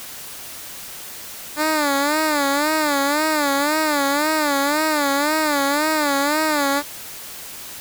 10% pulse tone with vibrato, 294.9 Hz, D4, 7 cents sharp, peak -9 dBFS, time 1.56-6.83 s, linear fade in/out 50 ms, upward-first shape sine, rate 1.9 Hz, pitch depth 110 cents each way, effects white hiss -35 dBFS RMS until 7.8 s

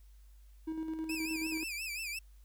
triangle tone with tremolo, 318.8 Hz, D#4, 42 cents sharp, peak -32 dBFS, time 0.67-1.64 s, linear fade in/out 10 ms, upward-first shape square, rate 9.4 Hz, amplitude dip 40%
sawtooth tone with vibrato, 2487 Hz, D#7, 1 cent flat, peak -34 dBFS, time 1.09-2.19 s, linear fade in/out 5 ms, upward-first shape sine, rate 5.7 Hz, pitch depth 130 cents each way
effects added 50 Hz sine -54 dBFS peak until 2.44 s + white hiss -72 dBFS RMS until 2.44 s

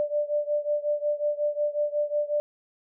sine beating tone pair, 589 / 594.5 Hz, D5 / D5, +5 / +21 cents, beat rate 5.5 Hz, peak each -26 / -28 dBFS, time 0-2.4 s, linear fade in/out 0 ms, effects none

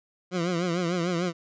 20% pulse tone with vibrato, 174.61 Hz, F3, in tune, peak -20 dBFS, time 0.31-1.33 s, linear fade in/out 50 ms, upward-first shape triangle, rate 6.7 Hz, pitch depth 110 cents each way, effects resampled to 16000 Hz

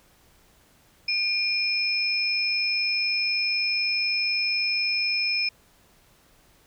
sine tone pair together, 2412 / 5188 Hz, D7 / E8, +46 / -28 cents, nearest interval octave + minor second, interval 1326 cents, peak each -25 dBFS, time 1.08-5.49 s, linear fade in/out 5 ms, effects pink hiss -59 dBFS RMS until 6.66 s

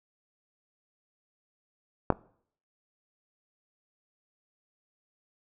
clicks, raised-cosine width 1 ms, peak -6 / -21 dBFS, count 2, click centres 2.103 / 2.124 s, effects noise-tail reverb RT60 0.6 s tail -23 dB re dry

